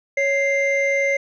triangle tone pair together, 554 / 2092 Hz, C#5 / C7, -1 / -1 cents, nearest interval octave + major seventh, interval 2300 cents, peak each -18 dBFS, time 0.17-1.17 s, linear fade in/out 5 ms, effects resampled to 16000 Hz

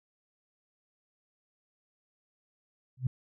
sine tone with exponential growth, 127.7 Hz, C3, 42 cents flat, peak -22 dBFS, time 2.97-3.07 s, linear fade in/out 5 ms, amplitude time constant 21 ms, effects none

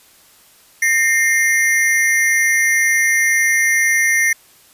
square ring-modulated tone, 1970 Hz, B6, 5 cents flat, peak -10 dBFS, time 0.82-4.33 s, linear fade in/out 5 ms, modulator 139 Hz, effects white hiss -49 dBFS RMS until 4.73 s + resampled to 32000 Hz

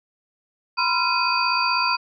sine tone cluster, 973 / 1029 / 1372 / 2502 / 4640 Hz, B5 / C6 / F6 / D#7 / D8, -26 / -29 / -31 / +9 / -22 cents, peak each -25 dBFS, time 0.77-1.97 s, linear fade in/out 20 ms, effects none

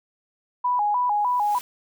sine tone with vibrato, 905 Hz, A5, 48 cents sharp, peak -19 dBFS, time 0.64-1.59 s, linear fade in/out 10 ms, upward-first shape square, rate 3.3 Hz, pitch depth 150 cents each way
white noise with exponential growth, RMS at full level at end -37 dBFS, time 1.05-1.61 s, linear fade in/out 0 ms, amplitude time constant 120 ms
effects none

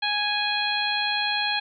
harmonic tone, 830 Hz, G#5, 1 cent flat, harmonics 1 / 2 / 3 / 4 / 5, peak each -29 / -29 / -29 / -29 / -29 dBFS, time 0.02-1.6 s, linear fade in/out 10 ms, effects none

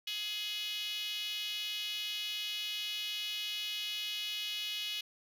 5% pulse tone with high-pass filter, 420.2 Hz, G#4, 20 cents sharp, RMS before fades -38 dBFS, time 0.07-5.01 s, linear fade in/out 5 ms, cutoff 3000 Hz, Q 3.9, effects none

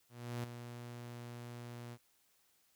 sawtooth tone with ADSR envelope, 119.9 Hz, A#2, 49 cents sharp, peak -33 dBFS, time 0.09-1.98 s, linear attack 350 ms, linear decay 5 ms, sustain -9 dB, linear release 52 ms, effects white hiss -73 dBFS RMS until 2.75 s

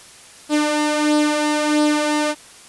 sawtooth tone with flanger, 300 Hz, D4, 37 cents sharp, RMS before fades -18 dBFS, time 0.49-2.35 s, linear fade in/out 50 ms, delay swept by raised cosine 0.21 to 2.31 ms, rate 1.5 Hz, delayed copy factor +0.55, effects white hiss -43 dBFS RMS until 2.68 s + resampled to 24000 Hz

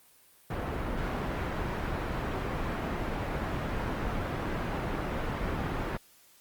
pink low-pass noise, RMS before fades -33 dBFS, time 0.5-5.97 s, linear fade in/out 5 ms, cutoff 1700 Hz, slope 12 dB/octave, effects white hiss -60 dBFS RMS until 6.4 s + Opus 32 kbps

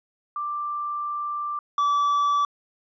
sine / triangle tone pair in turn, 1179 / 1154.7 Hz, D6 / D6, +6 / -30 cents, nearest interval unison, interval 36 cents, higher first, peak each -26 / -17 dBFS, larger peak second, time 0.36-1.59 / 1.78-2.45 s, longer first, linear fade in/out 2 ms, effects resampled to 16000 Hz

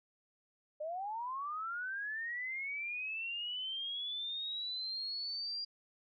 sine linear sweep, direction up, 588 to 4801 Hz, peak -37 dBFS, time 0.8-5.65 s, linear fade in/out 10 ms, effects none

